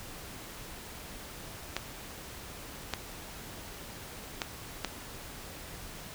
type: clicks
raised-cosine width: 0.2 ms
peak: -13 dBFS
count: 4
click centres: 1.766 / 2.937 / 4.418 / 4.847 s
effects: pink hiss -45 dBFS RMS until 6.14 s